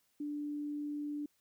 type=tone; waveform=sine; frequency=293.7 Hz; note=D4; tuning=in tune; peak=-36 dBFS; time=0.2-1.26 s; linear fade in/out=5 ms; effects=white hiss -75 dBFS RMS until 1.4 s